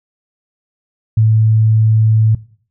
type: tone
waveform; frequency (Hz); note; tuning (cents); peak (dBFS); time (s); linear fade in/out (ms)
sine; 110; A2; 0; -7; 1.17-2.35; 5
effects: noise-tail reverb RT60 0.5 s tail -20 dB re dry